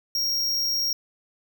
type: tone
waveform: square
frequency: 5588 Hz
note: F8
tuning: in tune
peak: -23 dBFS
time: 0.15-0.93 s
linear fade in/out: 2 ms
effects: none